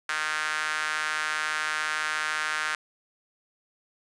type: tone with high-pass filter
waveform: sawtooth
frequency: 154.1 Hz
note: D#3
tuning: 16 cents flat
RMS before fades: -29 dBFS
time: 0.09-2.75 s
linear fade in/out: 2 ms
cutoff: 1500 Hz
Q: 3.1
effects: resampled to 22050 Hz